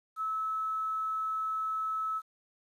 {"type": "tone with quantisation", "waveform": "sine", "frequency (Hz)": 1300, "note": "E6", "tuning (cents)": -24, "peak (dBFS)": -30, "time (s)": [0.16, 2.22], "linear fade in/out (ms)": 50, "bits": 10, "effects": ["resampled to 32000 Hz"]}